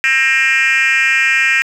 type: tone with frequency modulation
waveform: sine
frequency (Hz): 2130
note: C7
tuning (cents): +30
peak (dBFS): -7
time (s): 0.04-1.62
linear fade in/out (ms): 0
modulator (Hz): 267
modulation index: 2
effects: tanh soft clip ceiling -9 dBFS + 8-bit